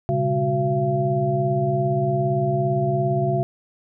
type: tone cluster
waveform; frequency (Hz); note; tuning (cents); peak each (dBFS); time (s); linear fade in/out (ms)
sine; 120.1 / 137.6 / 200.8 / 367.8 / 679; B2 / C#3 / G3 / F#4 / F5; -48 / -12 / +42 / -10 / -49; -31 / -22 / -30 / -25 / -23; 0.09-3.43; 0
effects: none